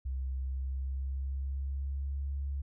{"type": "tone with pitch glide", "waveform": "sine", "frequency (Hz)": [65.6, 69.5], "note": ["C2", "C#2"], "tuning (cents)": [5, 5], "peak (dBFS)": -32, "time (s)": [0.05, 2.62], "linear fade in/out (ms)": 10, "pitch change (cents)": 100, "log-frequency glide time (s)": [0.37, 2.28], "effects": []}